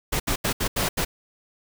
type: noise bursts at uneven times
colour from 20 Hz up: pink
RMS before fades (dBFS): -24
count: 6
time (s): 0.12-0.2 / 0.27-0.36 / 0.44-0.53 / 0.6-0.68 / 0.76-0.89 / 0.97-1.05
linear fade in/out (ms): 10
effects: none